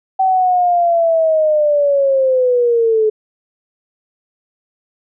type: linear sweep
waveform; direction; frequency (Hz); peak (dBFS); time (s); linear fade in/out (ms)
sine; down; 766 to 427.3; -10; 0.19-3.1; 10
effects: none